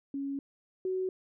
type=tone pair in turn; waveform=sine; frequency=277.2 / 373.5 Hz; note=C#4 / F#4; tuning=0 / +16 cents; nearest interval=perfect fourth; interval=516 cents; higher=second; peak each=-32 / -29 dBFS; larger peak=second; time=0.14-0.39 / 0.85-1.09 s; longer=first; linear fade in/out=2 ms; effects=none